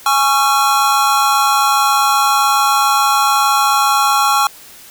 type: chord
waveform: square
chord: Db major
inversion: second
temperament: equal with one note detuned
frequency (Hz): 830.6 / 1108.7 / 1361.9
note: Ab5 / Db6 / F6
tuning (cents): 0 / 0 / -44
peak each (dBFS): -16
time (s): 0.06-4.47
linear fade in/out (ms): 2
effects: white hiss -39 dBFS RMS until 4.9 s